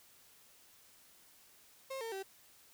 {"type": "tone with pitch steps", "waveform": "35% pulse", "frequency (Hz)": [534, 454.3, 386.4], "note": ["C5", "A#4", "G4"], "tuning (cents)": [35, -45, -25], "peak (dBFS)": -38, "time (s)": [1.9, 2.23], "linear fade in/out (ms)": 10, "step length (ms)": 110, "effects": ["white hiss -63 dBFS RMS until 2.73 s"]}